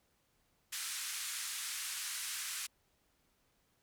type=band-pass noise; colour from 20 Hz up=white; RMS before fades=-41 dBFS; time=0.72-2.67 s; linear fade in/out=10 ms; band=1300 to 11000 Hz; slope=24 dB/octave; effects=pink hiss -75 dBFS RMS until 3.82 s